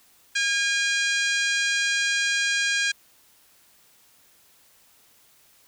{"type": "harmonic tone with a mistuned harmonic", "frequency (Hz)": 812, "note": "G#5", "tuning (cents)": -39, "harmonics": [2, 3, 4, 5, 6, 7, 8, 9, 10], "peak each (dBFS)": [-24, -28, -30, -32, -34, -35, -36, -37, -38], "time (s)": [0.35, 2.92], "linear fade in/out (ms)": 10, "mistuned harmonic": 6, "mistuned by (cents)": -18, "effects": ["white hiss -58 dBFS RMS until 5.67 s"]}